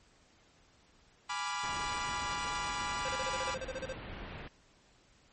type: chord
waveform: sawtooth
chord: G# diminished seventh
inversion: none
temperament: equal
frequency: 830.6 / 987.8 / 1174.7 / 1396.9 Hz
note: G#5 / B5 / D6 / F6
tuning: 0 / 0 / 0 / 0 cents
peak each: -38 / -34 / -36 / -39 dBFS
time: 1.29-3.55 s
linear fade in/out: 10 ms
type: low-pass noise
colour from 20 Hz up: pink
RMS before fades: -45 dBFS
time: 1.63-4.48 s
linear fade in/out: 5 ms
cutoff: 3200 Hz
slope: 24 dB/octave
type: tone bursts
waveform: square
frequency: 523.3 Hz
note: C5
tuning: in tune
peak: -37 dBFS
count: 13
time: 3.05-3.928 s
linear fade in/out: 5 ms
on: 38 ms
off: 32 ms
effects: pink hiss -65 dBFS RMS until 5.32 s + MP3 32 kbps

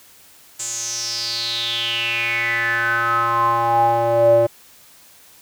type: tone with band-pass filter sweep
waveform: square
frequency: 116.7 Hz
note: A#2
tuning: 2 cents sharp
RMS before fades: -19 dBFS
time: 0.59-4.47 s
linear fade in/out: 10 ms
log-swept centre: 7500 to 520 Hz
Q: 7.6
effects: white hiss -48 dBFS RMS until 5.41 s

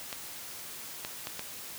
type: clicks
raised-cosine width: 0.2 ms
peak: -18 dBFS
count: 4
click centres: 0.128 / 1.049 / 1.271 / 1.394 s
effects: white hiss -43 dBFS RMS until 1.78 s + high-pass 60 Hz 12 dB/octave

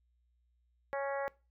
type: harmonic tone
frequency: 277.2 Hz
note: C#4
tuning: in tune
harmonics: 2 / 3 / 4 / 5 / 6 / 7 / 8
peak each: -35 / -40 / -44 / -47 / -45 / -47 / -56 dBFS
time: 0.93-1.28 s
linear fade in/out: 0 ms
effects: noise-tail reverb RT60 0.3 s tail -21 dB re dry + added 60 Hz sine -70 dBFS peak until 1.5 s

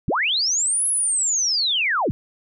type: linear two-way sweep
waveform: sine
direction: up then down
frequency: 69.4 to 10800 to 69.4 Hz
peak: -18 dBFS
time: 0.08-2.11 s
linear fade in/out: 0 ms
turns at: 0.87 s
effects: none

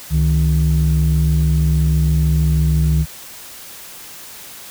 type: tone pair together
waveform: sine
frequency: 69.29 / 155.56 Hz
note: C#2 / D#3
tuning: 0 / 0 cents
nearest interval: octave + major second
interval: 1400 cents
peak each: -13 dBFS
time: 0.1-3.06 s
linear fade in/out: 50 ms
effects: tanh soft clip ceiling -8 dBFS + white hiss -36 dBFS RMS until 4.7 s

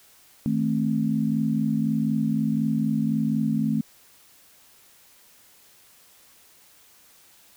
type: chord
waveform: sine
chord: A diminished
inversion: second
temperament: just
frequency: 158.4 / 220 / 264 Hz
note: Eb3 / A3 / C4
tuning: +31 / 0 / +16 cents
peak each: -27 / -23 / -27 dBFS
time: 0.46-3.81 s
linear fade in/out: 0 ms
effects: white hiss -55 dBFS RMS until 7.56 s

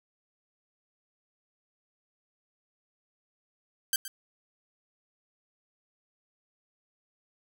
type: tone with echo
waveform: 5% pulse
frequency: 1568 Hz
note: G6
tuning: in tune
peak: -13 dBFS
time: 3.93-3.96 s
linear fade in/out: 2 ms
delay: 120 ms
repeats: 1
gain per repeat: -13 dB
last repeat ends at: 4.08 s
effects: none

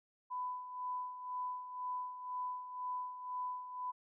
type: tone with tremolo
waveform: sine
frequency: 999 Hz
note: B5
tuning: 20 cents sharp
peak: -36 dBFS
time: 0.3-3.92 s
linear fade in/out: 20 ms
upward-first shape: sine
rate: 2 Hz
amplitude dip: 65%
effects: none

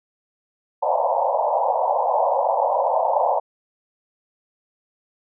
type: band-pass noise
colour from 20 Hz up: white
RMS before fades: -20 dBFS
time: 0.82-3.4 s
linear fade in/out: 10 ms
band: 510 to 970 Hz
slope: 96 dB/octave
effects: none

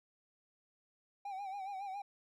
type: tone with vibrato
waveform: triangle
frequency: 784 Hz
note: G5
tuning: in tune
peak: -38 dBFS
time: 1.25-2.02 s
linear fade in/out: 5 ms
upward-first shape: sine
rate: 7.2 Hz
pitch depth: 75 cents each way
effects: none

